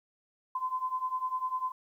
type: beating tone pair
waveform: sine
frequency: 1019 / 1029 Hz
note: C6 / C6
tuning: -46 / -29 cents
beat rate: 10 Hz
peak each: -35 / -32 dBFS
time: 0.55-1.72 s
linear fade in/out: 5 ms
effects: 11-bit